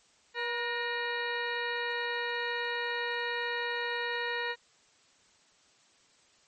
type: harmonic tone with a mistuned harmonic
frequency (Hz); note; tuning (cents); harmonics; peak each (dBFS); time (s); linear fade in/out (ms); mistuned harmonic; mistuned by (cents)
479.4; A#4; +48; 1 / 2 / 3 / 4 / 5 / 6 / 8 / 9; -37 / -38 / -41 / -34 / -43 / -44 / -43 / -46; 0.34-4.56; 50; 4; -55
effects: white hiss -64 dBFS RMS until 6.47 s + MP3 32 kbps